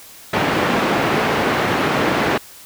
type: band-pass noise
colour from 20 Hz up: pink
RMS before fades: -18 dBFS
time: 0.33-2.38 s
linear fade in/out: 5 ms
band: 190 to 2300 Hz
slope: 12 dB/octave
effects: white hiss -41 dBFS RMS until 2.65 s